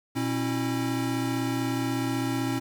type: tone cluster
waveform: square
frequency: 120.6 / 270.5 / 326.5 Hz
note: B2 / C#4 / E4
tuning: -41 / -42 / -17 cents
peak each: -32 / -29 / -33 dBFS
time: 0.15-2.6 s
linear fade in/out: 20 ms
effects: 9-bit